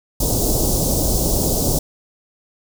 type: band-stop noise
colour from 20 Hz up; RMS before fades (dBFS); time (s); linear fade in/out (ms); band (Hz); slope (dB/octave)
pink; -18; 0.2-1.79; 5; 690 to 5200; 24
effects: none

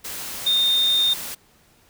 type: tone in noise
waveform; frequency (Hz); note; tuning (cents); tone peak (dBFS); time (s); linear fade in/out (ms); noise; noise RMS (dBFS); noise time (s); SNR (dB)
sine; 3649; A#7; -38; -16; 0.46-1.14; 10; white; -32; 0.04-1.35; +13
effects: pink hiss -57 dBFS RMS until 1.89 s

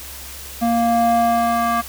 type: tone with band-pass filter sweep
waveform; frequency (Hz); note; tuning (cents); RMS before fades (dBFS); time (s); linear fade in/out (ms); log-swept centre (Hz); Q
square; 233.1; A#3; 0; -17; 0.61-1.82; 20; 500 to 1100; 2.4
effects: added 67 Hz sine -39 dBFS peak until 1.88 s + white hiss -35 dBFS RMS until 1.88 s

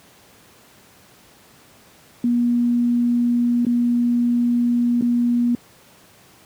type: tone with dropouts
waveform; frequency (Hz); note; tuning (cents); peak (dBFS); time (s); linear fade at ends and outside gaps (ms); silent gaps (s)
sine; 240.1; B3; -49; -15; 2.24-5.55; 2; 3.65-3.666 / 5.011-5.022
effects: pink hiss -50 dBFS RMS until 6.45 s + high-pass 100 Hz 12 dB/octave

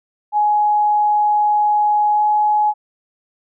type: tone with pitch glide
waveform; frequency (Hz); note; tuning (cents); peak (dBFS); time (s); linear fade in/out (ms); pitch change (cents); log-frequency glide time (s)
sine; 838 to 842.9; G#5 to G#5; +15 to +25; -12; 0.32-2.74; 50; +10; 2.13-2.22
effects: none

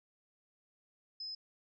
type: tone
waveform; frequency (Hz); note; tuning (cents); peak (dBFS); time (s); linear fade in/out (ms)
sine; 5100; D#8; +42; -40; 1.2-1.35; 5
effects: none

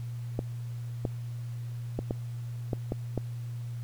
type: clicks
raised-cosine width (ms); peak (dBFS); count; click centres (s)
2; -16; 7; 0.391 / 1.052 / 1.99 / 2.109 / 2.732 / 2.921 / 3.177
effects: added 119 Hz sine -34 dBFS peak until 3.83 s + pink hiss -57 dBFS RMS until 3.83 s

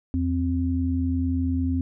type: tone pair together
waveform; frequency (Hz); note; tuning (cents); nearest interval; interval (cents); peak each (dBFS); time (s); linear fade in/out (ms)
sine; 83.45 / 261.6; E2 / C4; +22 / 0; octave + minor sixth; 1978; -24; 0.14-1.81; 0
effects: none

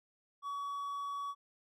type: tone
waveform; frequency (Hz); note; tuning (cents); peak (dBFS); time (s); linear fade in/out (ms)
triangle; 1131; C#6; +34; -35; 0.42-1.35; 50
effects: none

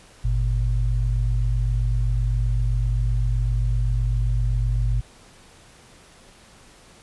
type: tone pair together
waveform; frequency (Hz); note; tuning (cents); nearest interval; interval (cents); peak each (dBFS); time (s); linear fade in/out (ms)
sine; 49.15 / 116.9; G1 / A#2; +5 / +5; octave + minor third; 1500; -20 / -23; 0.24-5.01; 10
effects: pink hiss -50 dBFS RMS until 7.02 s + resampled to 24000 Hz

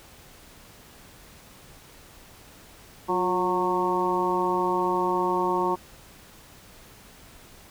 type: harmonic tone with a mistuned harmonic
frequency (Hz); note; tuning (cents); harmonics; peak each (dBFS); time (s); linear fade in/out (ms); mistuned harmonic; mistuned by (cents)
182.9; F#3; -20; 1 / 2 / 3 / 4 / 5 / 6; -34 / -26 / -35 / -33 / -26 / -29; 3.08-5.76; 20; 2; -43
effects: pink hiss -50 dBFS RMS until 7.7 s

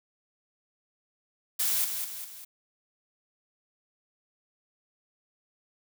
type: noise with echo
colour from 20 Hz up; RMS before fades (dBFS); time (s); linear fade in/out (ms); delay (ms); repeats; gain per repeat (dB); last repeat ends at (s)
blue; -27; 1.59-1.85; 10; 200; 3; -6; 2.45
effects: none

